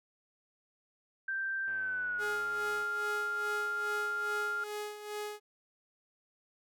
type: tone with pitch glide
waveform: sine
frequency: 1568 to 1396.9 Hz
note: G6 to F6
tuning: 0 to 0 cents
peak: -32 dBFS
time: 1.28-4.64 s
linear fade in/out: 5 ms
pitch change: -200 cents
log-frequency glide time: 1.7-2.41 s
type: click train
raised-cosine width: 0.5 ms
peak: -39 dBFS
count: 120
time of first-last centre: 1.68-2.824 s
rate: 104 Hz
type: tone with tremolo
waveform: sawtooth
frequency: 418.9 Hz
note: G#4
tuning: 15 cents sharp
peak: -32 dBFS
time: 2.18-5.4 s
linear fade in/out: 50 ms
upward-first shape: sine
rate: 2.4 Hz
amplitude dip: 65%
effects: none